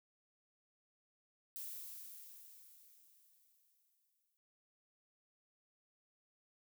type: noise with exponential decay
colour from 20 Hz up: violet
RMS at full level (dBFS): -45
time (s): 1.56-4.37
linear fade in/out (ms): 0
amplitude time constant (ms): 610
effects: none